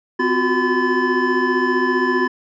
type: tone cluster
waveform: triangle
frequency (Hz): 255.3 / 357.5 / 372.7 / 1012 / 1736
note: C4 / F4 / F#4 / B5 / A6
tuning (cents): -42 / +41 / +13 / +42 / -24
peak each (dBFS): -20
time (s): 0.19-2.28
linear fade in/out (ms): 10
effects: resampled to 16000 Hz